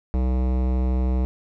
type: tone with hard clipping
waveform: sine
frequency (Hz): 63.4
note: B1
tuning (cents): +46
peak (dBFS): -21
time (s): 0.14-1.25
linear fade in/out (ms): 0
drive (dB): 18
effects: none